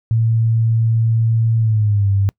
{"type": "tone with pitch glide", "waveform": "sine", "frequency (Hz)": [113.5, 98.81], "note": ["A#2", "G2"], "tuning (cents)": [-46, 14], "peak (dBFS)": -12, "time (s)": [0.11, 2.29], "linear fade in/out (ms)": 0, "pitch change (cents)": -240, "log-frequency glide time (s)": [1.58, 2.1], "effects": ["noise-tail reverb RT60 0.1 s tail -26 dB re dry"]}